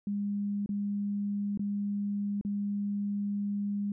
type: tone with dropouts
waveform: sine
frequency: 203.1 Hz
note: G#3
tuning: 38 cents flat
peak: -29 dBFS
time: 0.07-3.92 s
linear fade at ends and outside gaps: 2 ms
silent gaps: 0.661-0.691 / 1.575-1.594 / 2.412-2.449 s
effects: none